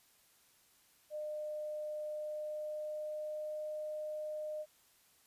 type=tone with pitch glide; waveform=sine; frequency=606 to 610.9 Hz; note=D#5 to D#5; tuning=-46 to -32 cents; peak=-38 dBFS; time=1.1-4.66 s; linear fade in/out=50 ms; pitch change=+14 cents; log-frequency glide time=2.06-3.69 s; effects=white hiss -68 dBFS RMS until 5.26 s + resampled to 32000 Hz